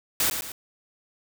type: noise with echo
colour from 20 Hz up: white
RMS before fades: -23 dBFS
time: 0.2-0.3 s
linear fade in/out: 2 ms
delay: 110 ms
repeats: 2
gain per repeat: -7 dB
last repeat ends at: 0.52 s
effects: none